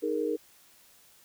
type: chord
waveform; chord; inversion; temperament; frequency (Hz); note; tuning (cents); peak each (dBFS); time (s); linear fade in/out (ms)
sine; D# suspended fourth; none; equal; 311.1 / 415.3 / 466.2; D#4 / G#4 / A#4; 0 / 0 / 0; -32 / -32 / -30; 0.02-0.37; 20
effects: white hiss -59 dBFS RMS until 1.24 s